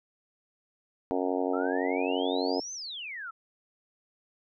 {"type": "harmonic tone", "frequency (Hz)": 91.7, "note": "F#2", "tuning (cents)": -15, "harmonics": [3, 4, 5, 6, 7, 8, 9, 10], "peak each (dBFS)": [-31, -34, -32, -37, -35, -36, -40, -43], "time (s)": [1.11, 2.6], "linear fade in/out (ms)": 0}
{"type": "exponential two-way sweep", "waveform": "sine", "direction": "up then down", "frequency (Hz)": [1282, 6290, 1282], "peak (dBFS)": -36, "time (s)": [1.53, 3.31], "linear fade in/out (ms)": 10, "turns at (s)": 2.73}
{"effects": []}